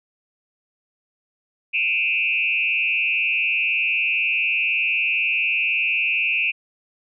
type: tone with frequency modulation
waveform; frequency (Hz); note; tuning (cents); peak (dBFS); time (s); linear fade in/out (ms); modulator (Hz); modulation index
sine; 2542; D#7; +36; -18; 1.73-6.52; 20; 147; 1.3
effects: none